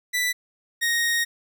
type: tone pair in turn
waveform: sawtooth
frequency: 1978 / 1867 Hz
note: B6 / A#6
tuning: +2 / +2 cents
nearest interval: minor second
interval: 100 cents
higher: first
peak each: -18 / -17 dBFS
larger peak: second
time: 0.13-0.33 / 0.81-1.25 s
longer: second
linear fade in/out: 20 ms
effects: none